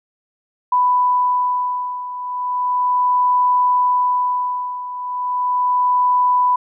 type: beating tone pair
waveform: sine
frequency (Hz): 993 / 993.36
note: B5 / B5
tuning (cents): +9 / +10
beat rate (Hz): 0.36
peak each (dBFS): -16 / -20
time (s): 0.72-6.56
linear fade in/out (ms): 5
effects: none